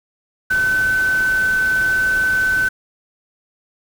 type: tone in noise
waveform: sine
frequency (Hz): 1520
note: F#6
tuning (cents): +46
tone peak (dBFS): -14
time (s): 0.5-2.69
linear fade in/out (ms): 10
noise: pink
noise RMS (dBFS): -31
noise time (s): 0.5-2.69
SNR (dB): +14
effects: none